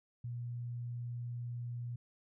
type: tone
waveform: sine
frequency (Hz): 120.3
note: B2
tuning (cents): -45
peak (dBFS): -38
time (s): 0.24-1.96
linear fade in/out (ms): 5
effects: none